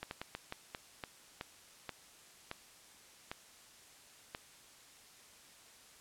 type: slowing click train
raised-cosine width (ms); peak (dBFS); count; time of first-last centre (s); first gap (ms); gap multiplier
0.3; -24; 12; 0.03-4.349; 81; 1.29
effects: white hiss -59 dBFS RMS until 6 s + low-pass 10000 Hz 12 dB/octave